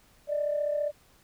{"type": "tone pair together", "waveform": "sine", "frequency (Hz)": [587.4, 622.3], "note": ["D5", "D#5"], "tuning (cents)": [0, 0], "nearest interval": "minor second", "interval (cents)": 100, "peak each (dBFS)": [-26, -33], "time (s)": [0.27, 0.92], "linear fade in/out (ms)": 50, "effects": ["tanh soft clip ceiling -19 dBFS", "pink hiss -61 dBFS RMS until 1.23 s"]}